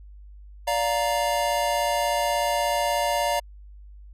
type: chord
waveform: square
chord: Bb major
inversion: first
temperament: just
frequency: 582.7 / 699.2 / 932.3 Hz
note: D5 / F5 / Bb5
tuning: -14 / +2 / 0 cents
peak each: -27 dBFS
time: 0.67-3.4 s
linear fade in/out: 10 ms
effects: added 50 Hz sine -42 dBFS peak until 4.13 s + resampled to 32000 Hz